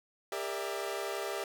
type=chord; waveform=sawtooth; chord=E half-diminished seventh; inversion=first; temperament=equal with one note detuned; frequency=400.2 / 466.2 / 587.3 / 659.3 Hz; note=G4 / Bb4 / D5 / E5; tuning=+36 / 0 / 0 / 0 cents; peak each=-34 / -38 / -37 / -37 dBFS; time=0.32-1.44 s; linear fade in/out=2 ms; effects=none